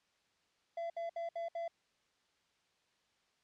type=tone bursts; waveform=triangle; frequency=675 Hz; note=E5; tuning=41 cents sharp; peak=-35 dBFS; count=5; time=0.77-1.68 s; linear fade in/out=5 ms; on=130 ms; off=65 ms; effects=white hiss -75 dBFS RMS until 3.43 s + low-pass 5000 Hz 12 dB/octave